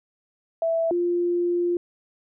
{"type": "tone pair in turn", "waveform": "sine", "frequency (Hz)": [659.3, 349.3], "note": ["E5", "F4"], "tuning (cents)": [0, 0], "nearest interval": "major seventh", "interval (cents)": 1100, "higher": "first", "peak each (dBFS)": -20, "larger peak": "neither", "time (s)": [[0.62, 0.91], [0.91, 1.77]], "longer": "second", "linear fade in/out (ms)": 2, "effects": []}